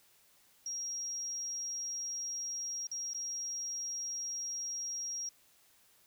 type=tone with dropouts; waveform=sine; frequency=5630 Hz; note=F8; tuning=13 cents sharp; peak=-36 dBFS; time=0.66-5.29 s; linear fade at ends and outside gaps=2 ms; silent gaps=2.87-2.914 / 3.134-3.146 s; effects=white hiss -66 dBFS RMS until 6.06 s